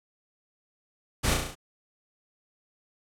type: noise with echo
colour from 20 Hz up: pink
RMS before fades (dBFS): -26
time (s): 1.23-1.35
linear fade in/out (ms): 20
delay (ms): 34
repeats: 6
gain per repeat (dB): -3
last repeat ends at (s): 1.554
effects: low-pass 11000 Hz 12 dB/octave